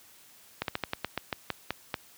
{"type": "slowing click train", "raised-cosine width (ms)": 0.3, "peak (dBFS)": -13, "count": 11, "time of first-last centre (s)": [0.62, 1.942], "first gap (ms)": 62, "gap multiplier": 1.16, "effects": ["white hiss -56 dBFS RMS until 2.17 s", "high-pass 60 Hz 12 dB/octave"]}